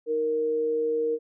sine tone pair together, 313.2 / 466.2 Hz, D#4 / A#4, +11 / 0 cents, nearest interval perfect fifth, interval 689 cents, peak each -35 / -23 dBFS, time 0.06-1.19 s, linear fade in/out 50 ms, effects none

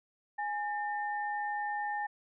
sine tone pair together, 830.6 / 1802.2 Hz, G#5 / A6, 0 / +41 cents, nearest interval octave + minor second, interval 1341 cents, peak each -33 / -38 dBFS, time 0.38-2.07 s, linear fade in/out 10 ms, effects none

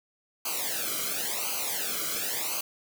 white noise with flanger, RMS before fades -31 dBFS, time 0.45-2.61 s, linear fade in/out 5 ms, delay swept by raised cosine 0.55 to 1.13 ms, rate 0.94 Hz, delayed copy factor -0.95, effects none

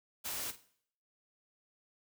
white noise with echo, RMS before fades -39 dBFS, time 0.24-0.52 s, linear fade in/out 20 ms, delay 48 ms, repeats 2, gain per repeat -14 dB, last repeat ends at 0.616 s, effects noise-tail reverb RT60 0.6 s tail -17 dB re dry

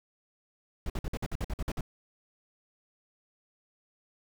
brown noise bursts, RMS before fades -32 dBFS, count 11, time 0.86-1.809 s, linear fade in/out 2 ms, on 39 ms, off 52 ms, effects none

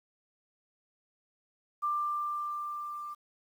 sine tone with level ramp, 1186 Hz, D6, 17 cents sharp, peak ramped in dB -27 to -38 dBFS, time 1.82-3.15 s, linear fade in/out 20 ms, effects 10-bit

